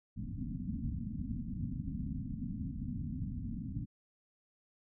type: low-pass noise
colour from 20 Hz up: white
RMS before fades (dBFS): -39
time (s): 0.16-3.86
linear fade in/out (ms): 20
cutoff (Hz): 270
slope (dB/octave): 96
effects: none